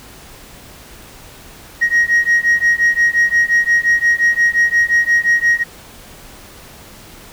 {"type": "beating tone pair", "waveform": "sine", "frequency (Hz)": [1881, 1886.7], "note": ["A#6", "A#6"], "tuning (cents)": [15, 20], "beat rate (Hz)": 5.7, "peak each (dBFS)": -12, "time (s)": [1.81, 5.64], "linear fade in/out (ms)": 20, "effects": ["tanh soft clip ceiling -7 dBFS", "pink hiss -39 dBFS RMS until 7.32 s"]}